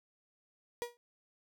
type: tone with exponential decay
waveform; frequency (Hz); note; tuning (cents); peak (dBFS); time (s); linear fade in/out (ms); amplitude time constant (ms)
35% pulse; 478.9; A#4; +47; -30; 0.82-0.97; 0; 31
effects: none